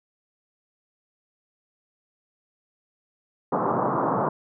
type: band-pass noise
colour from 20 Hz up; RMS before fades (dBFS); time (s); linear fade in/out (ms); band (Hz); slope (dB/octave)
white; -24; 3.52-4.29; 5; 120 to 1200; 48
effects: none